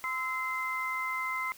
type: tone cluster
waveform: sine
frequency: 1030 / 1310 / 2072 Hz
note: C6 / E6 / C7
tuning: -28 / -11 / -17 cents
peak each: -35 / -38 / -33 dBFS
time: 0.04-1.52 s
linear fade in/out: 0 ms
effects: white hiss -53 dBFS RMS until 1.57 s